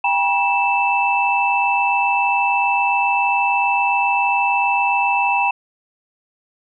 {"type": "tone cluster", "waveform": "sine", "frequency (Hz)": [795, 962, 2646], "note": ["G5", "B5", "E7"], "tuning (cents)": [24, -46, 6], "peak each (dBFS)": [-19, -19, -19], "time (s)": [0.04, 5.51], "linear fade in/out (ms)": 5, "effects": []}